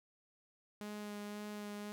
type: tone with vibrato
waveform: sawtooth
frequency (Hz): 207.7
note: G#3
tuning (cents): 0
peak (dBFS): -39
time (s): 0.81-1.92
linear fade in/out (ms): 0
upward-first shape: sine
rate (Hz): 1.9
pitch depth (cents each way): 13
effects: none